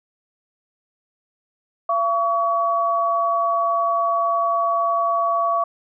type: tone pair together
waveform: sine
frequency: 680 / 1130.9 Hz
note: F5 / C#6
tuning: -46 / +34 cents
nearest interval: major sixth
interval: 880 cents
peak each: -21 / -19 dBFS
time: 1.89-5.64 s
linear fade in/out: 5 ms
effects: none